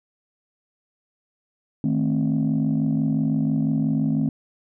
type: chord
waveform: sine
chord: A diminished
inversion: second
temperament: equal with one note detuned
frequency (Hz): 155.56 / 220 / 265.9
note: Eb3 / A3 / C4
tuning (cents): 0 / 0 / +28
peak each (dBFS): -22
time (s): 1.84-4.29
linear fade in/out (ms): 2
effects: tanh soft clip ceiling -14 dBFS